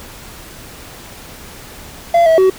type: tone with pitch steps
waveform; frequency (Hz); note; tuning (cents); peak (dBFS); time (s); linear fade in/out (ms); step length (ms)
triangle; 683 / 648 / 377.4; F5 / E5 / F#4; -39 / -30 / +34; -5; 2.14-2.5; 5; 120
effects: pink hiss -35 dBFS RMS until 2.58 s